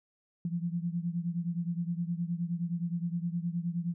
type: beating tone pair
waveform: sine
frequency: 168.9 / 178.5 Hz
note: E3 / F3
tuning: +42 / +38 cents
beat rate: 9.6 Hz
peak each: -32 / -35 dBFS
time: 0.45-3.94 s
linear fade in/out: 2 ms
effects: none